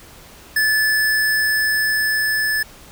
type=tone with level ramp; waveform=square; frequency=1736 Hz; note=A6; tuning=24 cents flat; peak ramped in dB=-15 to -18 dBFS; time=0.56-2.63 s; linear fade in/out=5 ms; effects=pink hiss -43 dBFS RMS until 2.91 s